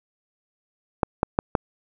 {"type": "clicks", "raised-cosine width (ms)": 1, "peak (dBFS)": -4, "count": 4, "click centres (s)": [1.032, 1.231, 1.389, 1.552], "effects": []}